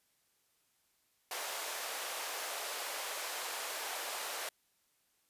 pink high-pass noise, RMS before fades -40 dBFS, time 1.31-4.49 s, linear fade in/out 2 ms, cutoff 520 Hz, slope 24 dB/octave, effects white hiss -75 dBFS RMS until 5.29 s + resampled to 32000 Hz

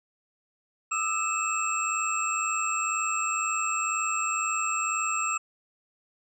sine tone cluster, 1211 / 1313 / 2623 / 7570 Hz, D#6 / E6 / E7 / A#8, -47 / -7 / -9 / +26 cents, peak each -31 dBFS, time 0.91-5.38 s, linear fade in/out 10 ms, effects none

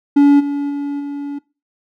triangle tone with level steps, 285 Hz, C#4, 48 cents sharp, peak -4 / -15 / -17 / -20 dBFS, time 0.16-1.39 s, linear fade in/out 10 ms, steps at 0.39 / 0.69 / 0.99 s, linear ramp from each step 20 ms, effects noise-tail reverb RT60 0.3 s tail -22 dB re dry

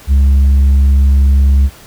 sine tone with tanh clipping, 68.6 Hz, C#2, 17 cents flat, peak -6 dBFS, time 0.07-1.7 s, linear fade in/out 50 ms, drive 3 dB, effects pink hiss -38 dBFS RMS until 1.86 s

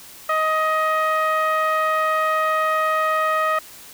10% pulse tone with low-pass filter, 628 Hz, D#5, 16 cents sharp, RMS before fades -20 dBFS, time 0.29-3.59 s, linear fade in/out 5 ms, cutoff 1400 Hz, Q 1.9, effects white hiss -42 dBFS RMS until 3.93 s

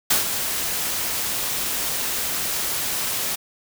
white noise with ADSR envelope, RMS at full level -17 dBFS, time 0.1-3.36 s, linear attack 8 ms, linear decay 130 ms, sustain -8 dB, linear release 14 ms, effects none

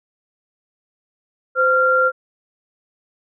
sine tone pair together, 516 / 1384 Hz, C5 / F6, -24 / -16 cents, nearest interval octave + perfect fourth, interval 1708 cents, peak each -17 / -14 dBFS, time 1.55-2.12 s, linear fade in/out 50 ms, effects none

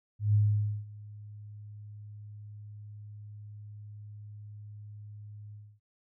sine tone with ADSR envelope, 104.5 Hz, G#2, 11 cents sharp, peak -20 dBFS, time 0.19-5.8 s, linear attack 150 ms, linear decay 510 ms, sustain -23 dB, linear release 270 ms, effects none

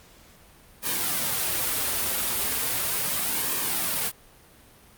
white noise with flanger, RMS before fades -26 dBFS, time 0.82-4.12 s, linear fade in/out 50 ms, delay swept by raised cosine 1.4 to 6.7 ms, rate 0.37 Hz, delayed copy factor -0.55, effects pink hiss -53 dBFS RMS until 4.97 s + Opus 48 kbps

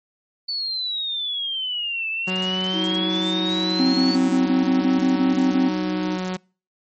sine exponential two-way sweep, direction down then up, 4508 to 2622 to 4508 Hz, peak -23 dBFS, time 0.48-4.16 s, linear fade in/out 10 ms, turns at 2.09 s
sawtooth tone with vibrato, 185.5 Hz, F#3, 5 cents sharp, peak -20 dBFS, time 2.27-6.37 s, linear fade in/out 10 ms, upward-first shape sine, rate 0.42 Hz, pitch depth 10 cents each way
triangle tone with pitch glide, 321.8 to 308.9 Hz, E4 to D#4, -42 to -12 cents, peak -22 dBFS, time 2.72-6.19 s, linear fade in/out 50 ms, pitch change -70 cents, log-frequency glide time 4.27-5.37 s
triangle tone bursts, 261.6 Hz, C4, in tune, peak -14 dBFS, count 11, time 3.79-5.69 s, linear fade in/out 10 ms, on 150 ms, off 25 ms
effects noise-tail reverb RT60 0.4 s tail -26 dB re dry + MP3 32 kbps

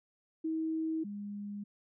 sine tone pair in turn, 320 / 204.2 Hz, D#4 / G#3, +49 / -29 cents, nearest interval minor sixth, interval 778 cents, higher first, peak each -31 / -38 dBFS, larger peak first, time 0.44-1.04 / 1.04-1.64 s, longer neither, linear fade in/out 10 ms, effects none

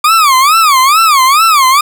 40% pulse tone with vibrato, 1174.7 Hz, D6, in tune, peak -4 dBFS, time 0.04-1.81 s, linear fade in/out 5 ms, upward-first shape sine, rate 2.3 Hz, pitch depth 230 cents each way, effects none

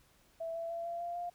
sine tone with pitch steps, 659.3 / 667.3 / 675.5 / 683.7 / 692.1 / 700.5 Hz, E5 / E5 / E5 / F5 / F5 / F5, 0 / +21 / +42 / -37 / -16 / +5 cents, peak -36 dBFS, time 0.4-1.3 s, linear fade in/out 10 ms, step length 150 ms, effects pink hiss -67 dBFS RMS until 1.34 s

